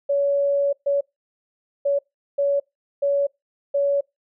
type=tone bursts at uneven times; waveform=sine; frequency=564 Hz; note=C#5; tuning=30 cents sharp; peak=-17 dBFS; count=6; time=0.09-0.73 / 0.86-1.01 / 1.85-1.99 / 2.38-2.6 / 3.02-3.27 / 3.74-4.01 s; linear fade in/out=10 ms; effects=noise-tail reverb RT60 0.2 s tail -26 dB re dry